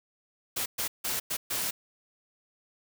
white noise bursts at uneven times, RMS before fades -31 dBFS, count 5, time 0.56-0.66 / 0.78-0.88 / 1.04-1.2 / 1.3-1.37 / 1.5-1.71 s, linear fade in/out 10 ms, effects none

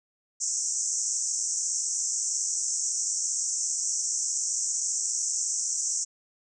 pink band-pass noise, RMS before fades -29 dBFS, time 0.4-6.05 s, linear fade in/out 20 ms, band 5700 to 8100 Hz, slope 96 dB/octave, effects none

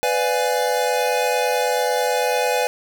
square chord, B diminished seventh, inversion none, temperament equal with one note detuned, 498.2 / 587.3 / 698.5 / 830.6 Hz, B4 / D5 / F5 / Ab5, +15 / 0 / 0 / 0 cents, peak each -22 / -26 / -27 / -24 dBFS, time 0.03-2.67 s, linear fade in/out 0 ms, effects none

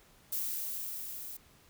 violet noise with level ramp, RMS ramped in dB -34 to -44 dBFS, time 0.32-1.37 s, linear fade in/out 5 ms, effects pink hiss -62 dBFS RMS until 1.69 s

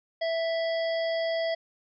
harmonic tone with a mistuned harmonic, 659.3 Hz, E5, in tune, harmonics 1 / 3 / 5 / 7 / 8, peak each -26 / -36 / -40 / -43 / -44 dBFS, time 0.21-1.55 s, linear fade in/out 10 ms, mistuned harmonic 8, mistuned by -68 cents, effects none

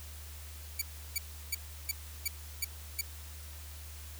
5% pulse tone bursts, 2293 Hz, D7, 42 cents flat, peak -20 dBFS, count 7, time 0.79-3.012 s, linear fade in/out 5 ms, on 26 ms, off 340 ms, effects added 75 Hz sine -45 dBFS peak until 4.19 s + white hiss -51 dBFS RMS until 4.19 s

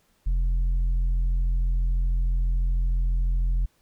sine tone with tanh clipping, 43.08 Hz, F1, 23 cents flat, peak -21 dBFS, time 0.26-3.66 s, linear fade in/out 10 ms, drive 4 dB, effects pink hiss -66 dBFS RMS until 3.81 s

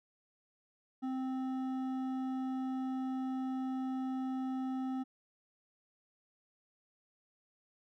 sine tone with hard clipping, 260.9 Hz, C4, 5 cents flat, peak -36 dBFS, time 1.02-5.04 s, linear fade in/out 20 ms, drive 9 dB, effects none

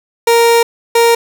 30% pulse tone pair in turn, 466.2 / 466.2 Hz, A#4 / A#4, 0 / 0 cents, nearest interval unison, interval 0 cents, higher neither, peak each -4 dBFS, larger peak neither, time 0.27-0.63 / 0.95-1.15 s, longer first, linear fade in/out 5 ms, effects none

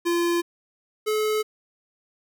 square tone pair in turn, 343.8 / 429.6 Hz, F4 / A4, -27 / -41 cents, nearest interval major third, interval 386 cents, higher second, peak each -21 / -22 dBFS, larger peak first, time 0.05-0.42 / 1.06-1.43 s, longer neither, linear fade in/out 20 ms, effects none

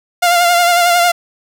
sawtooth tone with vibrato, 698.5 Hz, F5, in tune, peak -5 dBFS, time 0.22-1.12 s, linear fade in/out 10 ms, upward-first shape sine, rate 11 Hz, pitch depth 35 cents each way, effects none

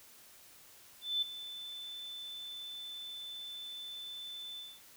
sine tone with ADSR envelope, 3520 Hz, A7, in tune, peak -28 dBFS, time 1.01-4.81 s, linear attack 210 ms, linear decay 10 ms, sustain -14 dB, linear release 230 ms, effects white hiss -58 dBFS RMS until 4.96 s

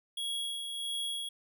square tone with tremolo, 3322 Hz, G#7, in tune, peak -33 dBFS, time 0.17-1.29 s, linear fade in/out 5 ms, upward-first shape sine, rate 1.5 Hz, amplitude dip 40%, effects none

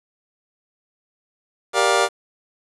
25% pulse chord, G minor seventh, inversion none, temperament just, 392 / 470.4 / 588 / 705.6 Hz, G4 / Bb4 / D5 / F5, 0 / +16 / +2 / +18 cents, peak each -18 dBFS, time 1.73-2.09 s, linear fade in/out 50 ms, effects resampled to 24000 Hz + 7-bit

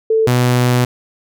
sine / sawtooth tone pair in turn, 443.1 / 123.8 Hz, A4 / B2, +12 / +5 cents, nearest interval octave + minor seventh, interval 2207 cents, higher first, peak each -10 / -7 dBFS, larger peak second, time 0.1-0.27 / 0.27-0.85 s, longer second, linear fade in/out 5 ms, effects none

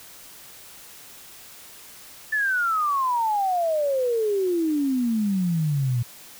sine exponential sweep, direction down, 1769 to 116.9 Hz, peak -20 dBFS, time 2.32-6.03 s, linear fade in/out 10 ms, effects white hiss -45 dBFS RMS until 6.39 s

